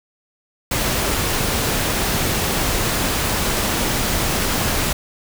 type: noise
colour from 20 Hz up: pink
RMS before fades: -20 dBFS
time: 0.71-4.93 s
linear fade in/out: 5 ms
effects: none